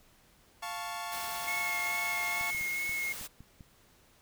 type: chord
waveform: sawtooth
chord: F augmented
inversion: none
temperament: equal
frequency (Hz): 698.5 / 880 / 1108.7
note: F5 / A5 / C#6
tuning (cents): 0 / 0 / 0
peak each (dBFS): -37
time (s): 0.62-2.51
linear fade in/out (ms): 10
type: noise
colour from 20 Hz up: white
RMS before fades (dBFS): -42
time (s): 1.11-3.28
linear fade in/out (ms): 20
type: tone with vibrato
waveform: triangle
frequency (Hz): 2170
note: C#7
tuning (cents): -37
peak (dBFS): -30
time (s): 1.47-3.13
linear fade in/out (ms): 10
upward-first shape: sine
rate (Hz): 2.3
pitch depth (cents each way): 16
type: clicks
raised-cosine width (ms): 5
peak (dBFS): -37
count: 7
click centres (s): 2.411 / 2.548 / 2.611 / 2.894 / 3.212 / 3.406 / 3.608
effects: pink hiss -63 dBFS RMS until 4.21 s